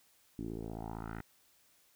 10% pulse tone with low-pass filter sweep, 55.4 Hz, A1, 13 cents sharp, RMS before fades -42 dBFS, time 0.39-1.21 s, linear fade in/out 0 ms, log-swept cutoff 290 to 1800 Hz, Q 3, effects white hiss -68 dBFS RMS until 1.95 s

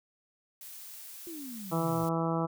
blue noise, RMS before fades -46 dBFS, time 0.61-2.09 s, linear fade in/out 2 ms
sine exponential sweep, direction down, 352.9 to 110 Hz, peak -40 dBFS, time 1.27-2.04 s, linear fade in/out 0 ms
harmonic tone, 164.81 Hz, E3, in tune, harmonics 1 / 2 / 3 / 4 / 5 / 6 / 7 / 8, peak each -31 / -34 / -36 / -37 / -38 / -39 / -39 / -40 dBFS, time 1.71-2.47 s, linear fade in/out 20 ms
effects none

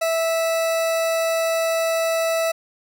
40% pulse tone, 656 Hz, E5, 9 cents flat, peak -18 dBFS, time 0.01-2.52 s, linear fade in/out 10 ms, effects none

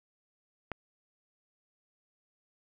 click, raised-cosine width 0.5 ms, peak -20 dBFS, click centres 0.717 s, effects none

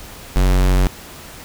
square tone, 46.25 Hz, F#1, in tune, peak -12 dBFS, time 0.36-0.87 s, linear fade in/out 0 ms, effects pink hiss -37 dBFS RMS until 1.44 s

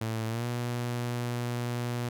sawtooth tone with pitch glide, 112 to 120.73 Hz, A2 to B2, +31 to -39 cents, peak -26 dBFS, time 0.01-2.09 s, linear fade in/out 5 ms, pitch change +130 cents, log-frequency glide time 0.28-0.45 s, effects none

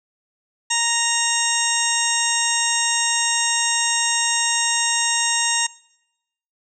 harmonic tone, 932.3 Hz, A#5, in tune, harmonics 1 / 2 / 3 / 4 / 6 / 7 / 8 / 9, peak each -26 / -26 / -26 / -26 / -26 / -26 / -26 / -26 dBFS, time 0.7-5.67 s, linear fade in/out 10 ms, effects noise-tail reverb RT60 0.9 s tail -23 dB re dry

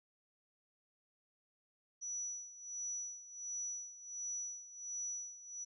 sine tone with tremolo, 5900 Hz, F#8, 6 cents flat, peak -38 dBFS, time 2.01-5.65 s, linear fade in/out 20 ms, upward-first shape sine, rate 1.4 Hz, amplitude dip 80%, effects none

